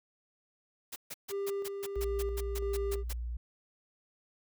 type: noise bursts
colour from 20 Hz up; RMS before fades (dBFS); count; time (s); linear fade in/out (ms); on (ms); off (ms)
white; -41; 13; 0.92-3.133; 10; 41; 140
type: tone with tremolo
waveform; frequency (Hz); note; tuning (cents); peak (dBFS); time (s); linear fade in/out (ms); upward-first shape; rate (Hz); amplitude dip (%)
triangle; 397.9; G4; +26; -30; 1.29-3.04; 50; square; 1.5; 40
type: tone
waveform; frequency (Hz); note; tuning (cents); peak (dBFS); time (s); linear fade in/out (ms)
sine; 59; A#1; +22; -34; 1.96-3.37; 5
effects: none